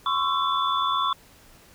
sine tone cluster, 1025 / 1105 / 1335 / 3467 Hz, C6 / C#6 / E6 / A7, -36 / -6 / +22 / -26 cents, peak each -28 / -24 / -29 / -29 dBFS, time 0.06-1.13 s, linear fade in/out 2 ms, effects pink hiss -53 dBFS RMS until 1.74 s

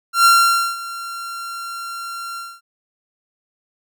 45% pulse tone with ADSR envelope, 1374 Hz, F6, 29 cents flat, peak -8 dBFS, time 0.13-2.61 s, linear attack 120 ms, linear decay 510 ms, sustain -19 dB, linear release 240 ms, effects none

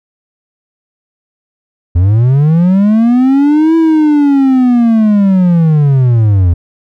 triangle linear two-way sweep, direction up then down, 82.41 to 329.6 to 82.41 Hz, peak -3 dBFS, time 1.95-6.54 s, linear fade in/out 10 ms, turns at 3.76 s, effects none

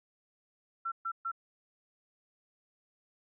sine tone bursts, 1350 Hz, E6, 41 cents sharp, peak -32 dBFS, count 3, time 0.85-1.317 s, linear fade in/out 10 ms, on 69 ms, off 130 ms, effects none

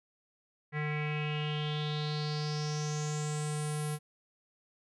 square tone with low-pass filter sweep, 150.5 Hz, D3, 43 cents sharp, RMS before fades -34 dBFS, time 0.72-3.99 s, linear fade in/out 50 ms, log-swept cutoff 2000 to 11000 Hz, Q 6.2, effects none

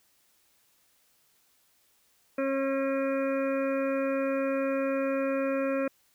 harmonic tone, 271.2 Hz, C#4, 38 cents flat, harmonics 1 / 2 / 4 / 5 / 6 / 7 / 8 / 9, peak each -30 / -28 / -42 / -39 / -43 / -45 / -52 / -41 dBFS, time 2.38-5.88 s, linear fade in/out 5 ms, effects white hiss -67 dBFS RMS until 6.14 s

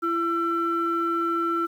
sine tone pair together, 336.2 / 1342.9 Hz, E4 / E6, +34 / +32 cents, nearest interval 2 octaves, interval 2398 cents, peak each -25 / -23 dBFS, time 0.02-1.67 s, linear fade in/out 20 ms, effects tanh soft clip ceiling -16 dBFS + 9-bit

